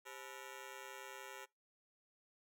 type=ring-modulated tone; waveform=10% pulse; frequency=463.4 Hz; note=A#4; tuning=10 cents flat; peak=-38 dBFS; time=0.05-1.46 s; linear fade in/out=20 ms; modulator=65.2 Hz; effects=noise-tail reverb RT60 0.2 s tail -23 dB re dry